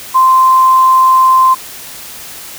sine tone, 1041 Hz, C6, 9 cents flat, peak -4 dBFS, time 0.14-1.55 s, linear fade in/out 20 ms, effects white hiss -29 dBFS RMS until 2.58 s

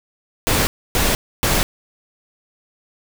pink noise bursts, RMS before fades -17 dBFS, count 3, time 0.47-1.63 s, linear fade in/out 0 ms, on 200 ms, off 280 ms, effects none

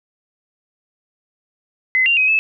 sine tone with pitch steps, 2041 / 2776 / 2527 / 2607 Hz, C7 / F7 / D#7 / E7, -44 / -11 / +26 / -20 cents, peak -12 dBFS, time 1.95-2.39 s, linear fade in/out 0 ms, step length 110 ms, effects none

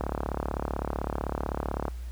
click train, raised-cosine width 1 ms, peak -15 dBFS, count 68, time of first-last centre 0.01-1.882 s, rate 35.8 Hz, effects added 60 Hz sine -34 dBFS peak until 2.11 s + pink hiss -55 dBFS RMS until 2.11 s

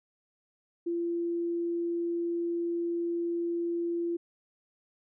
sine tone, 341.5 Hz, F4, 39 cents flat, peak -28 dBFS, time 0.86-4.17 s, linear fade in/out 10 ms, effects none

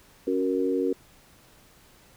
sine chord, F# major, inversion second, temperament equal, 277.2 / 370 / 466.2 Hz, C#4 / F#4 / A#4, 0 / 0 / 0 cents, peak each -27 dBFS, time 0.27-0.93 s, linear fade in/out 5 ms, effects pink hiss -56 dBFS RMS until 2.16 s

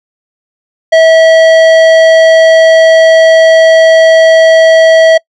sine tone with tanh clipping, 648 Hz, E5, 30 cents flat, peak -3 dBFS, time 0.92-5.18 s, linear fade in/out 10 ms, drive 14 dB, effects noise-tail reverb RT60 0.1 s tail -26 dB re dry

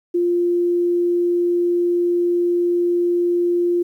sine tone, 349.2 Hz, F4, in tune, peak -15 dBFS, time 0.14-3.83 s, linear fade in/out 10 ms, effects 9-bit

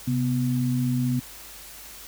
sine tone pair together, 130.81 / 246.9 Hz, C3 / B3, 0 / 0 cents, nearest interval major seventh, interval 1100 cents, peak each -24 dBFS, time 0.07-1.2 s, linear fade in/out 10 ms, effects added 50 Hz sine -53 dBFS peak until 2.07 s + white hiss -43 dBFS RMS until 2.07 s

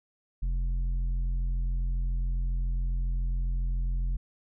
triangle tone with tanh clipping, 43.65 Hz, F1, in tune, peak -27 dBFS, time 0.42-4.17 s, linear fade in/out 10 ms, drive 11 dB, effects none

